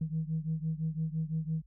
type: beating tone pair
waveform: sine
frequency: 157.1 / 163 Hz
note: D#3 / E3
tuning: +17 / -19 cents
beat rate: 5.9 Hz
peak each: -32 / -34 dBFS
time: 0.01-1.62 s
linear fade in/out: 5 ms
effects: tanh soft clip ceiling -24 dBFS + added 50 Hz sine -56 dBFS peak until 1.66 s